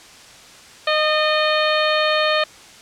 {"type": "harmonic tone with a mistuned harmonic", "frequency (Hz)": 615, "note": "D#5", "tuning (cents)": -20, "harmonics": [1, 2, 3, 4, 5, 6, 7], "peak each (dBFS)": [-19, -22, -24, -25, -26, -27, -27], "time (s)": [0.87, 2.44], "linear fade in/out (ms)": 5, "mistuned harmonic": 3, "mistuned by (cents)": -25, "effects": ["white hiss -43 dBFS RMS until 2.81 s", "low-pass 7000 Hz 12 dB/octave"]}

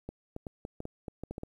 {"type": "clicks", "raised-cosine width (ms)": 2, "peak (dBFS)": -25, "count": 11, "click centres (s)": [0.09, 0.364, 0.468, 0.651, 0.804, 0.854, 1.082, 1.236, 1.31, 1.381, 1.434], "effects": ["10-bit"]}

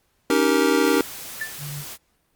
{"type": "chord", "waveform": "square", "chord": "Eb dominant seventh", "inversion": "third", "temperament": "just", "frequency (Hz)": [280, 311.1, 388.9, 466.7], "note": ["Db4", "Eb4", "G4", "Bb4"], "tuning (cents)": [18, 0, -14, 2], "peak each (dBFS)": -23, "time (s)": [0.3, 1.01], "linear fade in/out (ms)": 2}
{"type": "noise", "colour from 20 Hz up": "white", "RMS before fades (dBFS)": -36, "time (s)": [0.82, 1.98], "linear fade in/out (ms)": 50}
{"type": "tone with exponential decay", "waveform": "sine", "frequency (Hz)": 1764, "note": "A6", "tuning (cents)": 4, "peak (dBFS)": -22, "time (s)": [1.41, 1.58], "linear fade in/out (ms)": 5, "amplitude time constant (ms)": 35}
{"type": "tone", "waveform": "sine", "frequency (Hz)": 144.8, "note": "D3", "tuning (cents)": -24, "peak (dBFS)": -31, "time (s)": [1.58, 1.85], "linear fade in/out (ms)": 50}
{"effects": ["pink hiss -67 dBFS RMS until 2.35 s", "Opus 48 kbps"]}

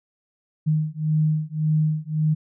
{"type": "beating tone pair", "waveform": "sine", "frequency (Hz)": [153.9, 155.7], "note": ["D#3", "D#3"], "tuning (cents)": [-19, 2], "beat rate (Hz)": 1.8, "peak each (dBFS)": -22, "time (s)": [0.66, 2.35], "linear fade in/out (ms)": 20, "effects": []}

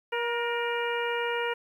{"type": "harmonic tone with a mistuned harmonic", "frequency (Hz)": 474.1, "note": "A#4", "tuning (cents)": 29, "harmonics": [1, 2, 3, 4, 5, 6], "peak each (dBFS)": [-30, -33, -35, -36, -37, -38], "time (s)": [0.12, 1.54], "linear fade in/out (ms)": 10, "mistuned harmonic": 4, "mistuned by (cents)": -38, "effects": ["10-bit"]}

